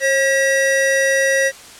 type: tone pair together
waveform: square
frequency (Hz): 540 / 1924.3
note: C#5 / B6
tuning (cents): -45 / -45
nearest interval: octave + minor seventh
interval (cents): 2200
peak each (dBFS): -17 / -17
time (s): 0-1.52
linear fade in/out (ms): 50
effects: white hiss -39 dBFS RMS until 1.79 s + low-pass 9000 Hz 12 dB/octave